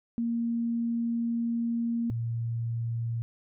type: tone pair in turn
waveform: sine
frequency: 233.1 / 115.98 Hz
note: A#3 / A#2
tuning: 0 / -8 cents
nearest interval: octave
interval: 1208 cents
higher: first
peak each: -26 / -28 dBFS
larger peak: first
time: 0.18-2.1 / 2.1-3.22 s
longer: first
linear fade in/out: 0 ms
effects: none